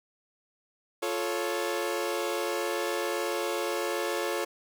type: chord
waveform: sawtooth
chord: F augmented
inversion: none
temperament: equal with one note detuned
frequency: 349.2 / 436.7 / 554.4 Hz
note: F4 / A4 / C#5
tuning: 0 / -13 / 0 cents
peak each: -29 dBFS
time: 1.02-4.45 s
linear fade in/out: 10 ms
effects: none